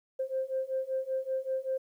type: beating tone pair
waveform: sine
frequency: 523.3 / 528.5 Hz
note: C5 / C5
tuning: 0 / +17 cents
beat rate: 5.2 Hz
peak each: -33 / -32 dBFS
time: 0.19-1.78 s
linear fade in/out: 10 ms
effects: tanh soft clip ceiling -22 dBFS + 11-bit